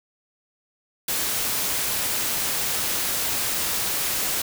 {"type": "noise", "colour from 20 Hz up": "white", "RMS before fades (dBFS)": -25, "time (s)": [1.08, 4.42], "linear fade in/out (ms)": 5, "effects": []}